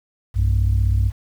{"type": "tone pair together", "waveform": "sine", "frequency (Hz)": [61.3, 97.25], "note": ["B1", "G2"], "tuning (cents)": [-12, -13], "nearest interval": "minor sixth", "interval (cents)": 799, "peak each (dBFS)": -16, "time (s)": [0.34, 1.12], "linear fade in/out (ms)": 50, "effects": ["tanh soft clip ceiling -10 dBFS", "8-bit"]}